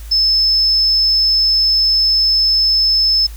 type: tone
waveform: sine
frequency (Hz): 5240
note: E8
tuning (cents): -11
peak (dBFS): -10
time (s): 0.11-3.27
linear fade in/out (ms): 10
effects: added 54 Hz sine -28 dBFS peak until 3.36 s + white hiss -42 dBFS RMS until 3.36 s